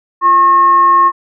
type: tone with frequency modulation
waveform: sine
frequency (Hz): 1083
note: C#6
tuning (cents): -41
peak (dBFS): -5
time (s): 0.21-1.12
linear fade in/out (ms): 50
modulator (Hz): 737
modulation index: 0.22
effects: none